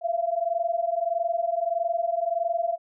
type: tone pair together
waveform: sine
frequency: 668.4 / 690 Hz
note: E5 / F5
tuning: +24 / -21 cents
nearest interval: minor second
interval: 55 cents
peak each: -26 dBFS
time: 0.01-2.78 s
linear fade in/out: 50 ms
effects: none